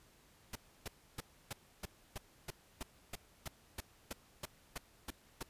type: noise bursts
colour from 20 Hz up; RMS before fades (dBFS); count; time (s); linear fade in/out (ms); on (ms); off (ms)
pink; -42; 16; 0.53-5.43; 5; 25; 300
effects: pink hiss -66 dBFS RMS until 5.49 s + resampled to 32000 Hz